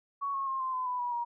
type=tone with pitch steps; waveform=sine; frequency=1117 / 1091.5 / 1066.6 / 1042.2 / 1018.4 / 995.1 / 972.4 / 950.2 Hz; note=C#6 / C#6 / C6 / C6 / C6 / B5 / B5 / A#5; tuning=+13 / -27 / +33 / -7 / -47 / +13 / -27 / +33 cents; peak=-30 dBFS; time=0.21-1.25 s; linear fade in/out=20 ms; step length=130 ms; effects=none